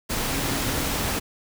sine tone in noise, 276.6 Hz, C#4, 4 cents flat, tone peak -34 dBFS, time 0.31-1.05 s, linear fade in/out 20 ms, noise pink, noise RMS -26 dBFS, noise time 0.09-1.2 s, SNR -11 dB, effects none

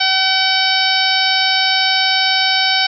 harmonic tone, 761 Hz, F#5, 48 cents sharp, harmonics 1 / 2 / 3 / 4 / 5 / 6 / 7, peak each -20 / -20 / -20 / -20 / -20 / -20 / -20 dBFS, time 0-2.87 s, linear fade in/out 10 ms, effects none

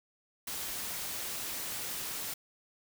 white noise, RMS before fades -38 dBFS, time 0.47-2.34 s, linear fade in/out 5 ms, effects none

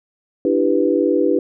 sine chord, E minor seventh, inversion third, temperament equal with one note detuned, 293.7 / 332.9 / 392 / 493.9 Hz, D4 / E4 / G4 / B4, 0 / +17 / 0 / 0 cents, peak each -19 dBFS, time 0.45-1.39 s, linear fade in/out 2 ms, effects none

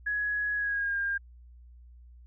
sine tone with pitch glide, 1676 to 1606.8 Hz, G#6 to G6, +15 to +42 cents, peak -27 dBFS, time 0.06-1.18 s, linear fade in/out 10 ms, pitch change -73 cents, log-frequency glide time 0.55-0.98 s, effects added 60 Hz sine -49 dBFS peak until 2.26 s

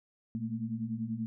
sine tone cluster, 118.2 / 218.2 / 228.5 Hz, A#2 / A3 / A#3, +24 / -14 / -34 cents, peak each -39 / -37 / -36 dBFS, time 0.35-1.26 s, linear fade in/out 0 ms, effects none

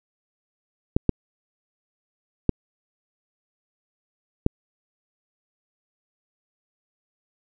clicks, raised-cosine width 3 ms, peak -4 dBFS, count 4, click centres 0.965 / 1.093 / 2.493 / 4.464 s, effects none

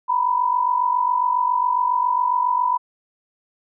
sine tone pair together, 948 / 995.3 Hz, A#5 / B5, +29 / +13 cents, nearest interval minor second, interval 84 cents, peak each -22 / -18 dBFS, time 0.08-2.78 s, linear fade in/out 20 ms, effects none

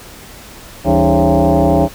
sine tone with frequency modulation, 196 Hz, G3, in tune, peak -8 dBFS, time 0.84-1.89 s, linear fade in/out 50 ms, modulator 120 Hz, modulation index 4.9, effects pink hiss -36 dBFS RMS until 1.94 s

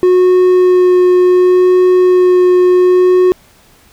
triangle tone with vibrato, 363.8 Hz, F#4, 29 cents flat, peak -3 dBFS, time 0.03-3.32 s, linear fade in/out 0 ms, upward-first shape sine, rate 0.69 Hz, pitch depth 9 cents each way, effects pink hiss -46 dBFS RMS until 3.92 s

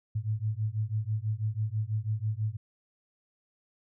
sine beating tone pair, 105.2 / 111.3 Hz, G#2 / A2, +23 / +20 cents, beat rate 6.1 Hz, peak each -31 dBFS, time 0.15-2.57 s, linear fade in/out 10 ms, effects none

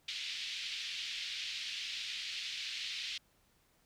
white band-pass noise, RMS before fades -41 dBFS, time 0.08-3.18 s, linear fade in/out 5 ms, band 2400 to 4200 Hz, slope 24 dB/octave, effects pink hiss -71 dBFS RMS until 3.85 s

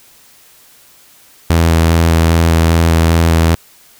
sawtooth tone with vibrato, 82.5 Hz, E2, 2 cents sharp, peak -4 dBFS, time 1.5-3.55 s, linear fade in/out 0 ms, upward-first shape square, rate 2.5 Hz, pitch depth 12 cents each way, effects white hiss -45 dBFS RMS until 3.99 s

